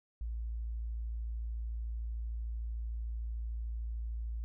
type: tone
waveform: sine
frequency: 56.7 Hz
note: A#1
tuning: 47 cents flat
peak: -35 dBFS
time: 0.21-4.44 s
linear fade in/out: 0 ms
effects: none